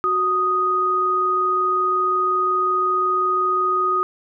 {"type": "tone pair together", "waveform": "sine", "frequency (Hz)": [370, 1244.5], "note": ["F#4", "D#6"], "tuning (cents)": [0, 0], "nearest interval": "octave + major sixth", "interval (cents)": 2100, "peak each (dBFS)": [-25, -17], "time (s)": [0.04, 4.03], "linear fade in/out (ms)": 0, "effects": []}